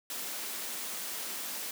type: high-pass noise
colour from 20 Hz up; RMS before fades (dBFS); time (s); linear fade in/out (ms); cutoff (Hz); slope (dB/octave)
white; -38; 0.1-1.71; 2; 180; 96
effects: none